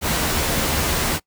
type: noise with comb filter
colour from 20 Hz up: pink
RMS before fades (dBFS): -21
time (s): 0.01-1.2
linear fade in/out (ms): 50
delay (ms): 13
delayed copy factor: +0.5
effects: noise-tail reverb RT60 0.1 s tail -22 dB re dry